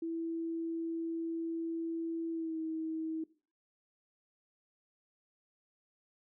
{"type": "tone with pitch glide", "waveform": "sine", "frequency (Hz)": [330, 319.9], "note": ["E4", "D#4"], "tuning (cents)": [2, 48], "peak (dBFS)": -34, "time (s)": [0.02, 3.24], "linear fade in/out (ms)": 5, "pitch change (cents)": -54, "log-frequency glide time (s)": [2.31, 2.59], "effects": ["noise-tail reverb RT60 0.4 s tail -19 dB re dry"]}